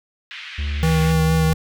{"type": "band-pass noise", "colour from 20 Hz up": "white", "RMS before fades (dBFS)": -35, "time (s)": [0.31, 1.12], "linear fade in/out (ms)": 0, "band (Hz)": [1600, 3200], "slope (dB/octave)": 24}
{"type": "tone with pitch glide", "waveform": "triangle", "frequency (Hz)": [72.6, 73.66], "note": ["D2", "D2"], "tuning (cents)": [-19, 6], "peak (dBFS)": -19, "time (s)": [0.58, 1.54], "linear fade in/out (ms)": 10, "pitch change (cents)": 25, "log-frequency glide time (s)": [0.8, 1.3]}
{"type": "tone with vibrato", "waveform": "square", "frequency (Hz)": 160, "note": "D#3", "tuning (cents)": 49, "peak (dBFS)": -16, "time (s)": [0.83, 1.53], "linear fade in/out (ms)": 0, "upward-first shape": "sine", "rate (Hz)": 4.4, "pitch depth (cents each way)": 15}
{"effects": []}